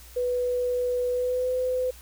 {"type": "tone with pitch glide", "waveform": "sine", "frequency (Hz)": [493.9, 506.6], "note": ["B4", "B4"], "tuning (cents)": [0, 44], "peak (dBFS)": -23, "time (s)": [0.16, 1.91], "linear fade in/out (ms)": 10, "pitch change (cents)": 44, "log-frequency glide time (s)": [1.12, 1.51], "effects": ["added 60 Hz sine -47 dBFS peak until 2.01 s", "white hiss -50 dBFS RMS until 2.01 s"]}